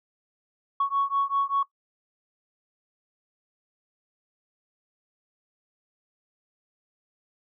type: beating tone pair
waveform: sine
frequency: 1108.7 / 1113.8 Hz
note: C#6 / C#6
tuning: 0 / +8 cents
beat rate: 5.1 Hz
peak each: -25 dBFS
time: 0.8-1.63 s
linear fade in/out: 5 ms
effects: noise-tail reverb RT60 0.1 s tail -19 dB re dry + tanh soft clip ceiling -16 dBFS